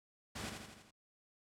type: noise with echo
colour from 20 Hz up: pink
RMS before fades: -43 dBFS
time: 0.35-0.5 s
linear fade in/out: 10 ms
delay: 82 ms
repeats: 5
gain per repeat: -4 dB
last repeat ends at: 0.91 s
effects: high-pass 60 Hz 12 dB/octave + low-pass 9000 Hz 12 dB/octave